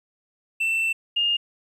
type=tone pair in turn; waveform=triangle / sine; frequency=2676 / 2829 Hz; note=E7 / F7; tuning=+25 / +22 cents; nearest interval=minor second; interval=97 cents; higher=second; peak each=-19 dBFS; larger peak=neither; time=0.6-0.93 / 1.16-1.37 s; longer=first; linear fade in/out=10 ms; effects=resampled to 32000 Hz + 10-bit